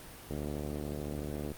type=click train; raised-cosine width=2 ms; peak=-24 dBFS; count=90; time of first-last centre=0.31-1.518 s; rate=73.7 Hz; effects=pink hiss -49 dBFS RMS until 1.57 s + Opus 32 kbps